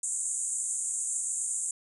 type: band-pass noise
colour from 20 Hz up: pink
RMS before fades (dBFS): -32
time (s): 0.03-1.71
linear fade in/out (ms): 2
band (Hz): 6900 to 9400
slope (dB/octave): 96
effects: none